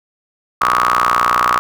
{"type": "ring-modulated tone", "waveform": "sawtooth", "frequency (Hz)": 60.5, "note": "B1", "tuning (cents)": -35, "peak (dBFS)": -5, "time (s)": [0.61, 1.59], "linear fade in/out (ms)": 0, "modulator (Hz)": 1190, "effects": []}